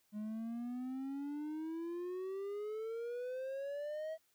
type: exponential sweep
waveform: triangle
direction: up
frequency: 207.7 to 646 Hz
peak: -37 dBFS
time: 0.12-4.18 s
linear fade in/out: 50 ms
effects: white hiss -75 dBFS RMS until 4.34 s